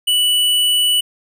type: tone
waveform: square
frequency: 2960 Hz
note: F#7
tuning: in tune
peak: -13 dBFS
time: 0.07-1.01 s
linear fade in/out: 10 ms
effects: none